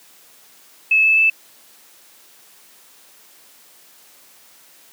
sine tone with pitch steps, 2600 / 2617 / 2633 Hz, E7 / E7 / E7, -24 / -13 / -3 cents, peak -11 dBFS, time 0.91-1.3 s, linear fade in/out 5 ms, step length 130 ms, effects white hiss -49 dBFS RMS until 4.92 s + high-pass 200 Hz 12 dB/octave

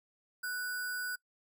sine tone with sample-and-hold, 1480 Hz, F#6, in tune, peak -34 dBFS, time 0.43-1.16 s, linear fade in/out 10 ms, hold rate 6300 Hz, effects noise-tail reverb RT60 0.1 s tail -24 dB re dry

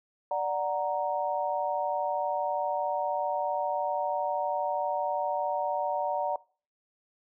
sine chord, D augmented, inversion none, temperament equal, 587.3 / 740 / 932.3 Hz, D5 / F#5 / A#5, 0 / 0 / 0 cents, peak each -31 dBFS, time 0.31-6.36 s, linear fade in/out 2 ms, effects noise-tail reverb RT60 0.4 s tail -22 dB re dry

